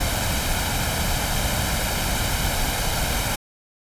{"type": "noise with comb filter", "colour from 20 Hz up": "pink", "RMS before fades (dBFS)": -23, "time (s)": [0, 3.36], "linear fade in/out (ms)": 10, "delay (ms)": 1.3, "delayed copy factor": 0.55, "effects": ["resampled to 32000 Hz"]}